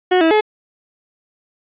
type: tone with pitch steps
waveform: 30% pulse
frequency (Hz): 365.7 / 324.6 / 427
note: F#4 / E4 / G#4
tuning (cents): -20 / -27 / +48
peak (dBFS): -8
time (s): 0.11-0.41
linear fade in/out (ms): 10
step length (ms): 100
effects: resampled to 8000 Hz + 8-bit